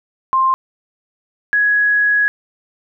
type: tone pair in turn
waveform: sine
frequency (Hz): 1053 / 1671.5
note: C6 / G#6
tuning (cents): +11 / +11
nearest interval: minor sixth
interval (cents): 800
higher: second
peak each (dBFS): -11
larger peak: neither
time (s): 0.33-0.54 / 1.53-2.28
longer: second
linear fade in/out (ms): 0
effects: none